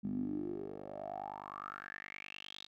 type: tone with band-pass filter sweep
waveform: 10% pulse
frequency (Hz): 49.73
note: G1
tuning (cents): +26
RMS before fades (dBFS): -43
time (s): 0.03-2.67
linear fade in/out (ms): 20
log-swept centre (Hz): 210 to 3900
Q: 8.2
effects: none